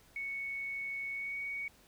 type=tone with pitch glide; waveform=sine; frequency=2217 to 2239 Hz; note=C#7 to C#7; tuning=0 to +17 cents; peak=-36 dBFS; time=0.16-1.68 s; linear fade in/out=2 ms; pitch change=+17 cents; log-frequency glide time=1.12-1.38 s; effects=pink hiss -63 dBFS RMS until 1.87 s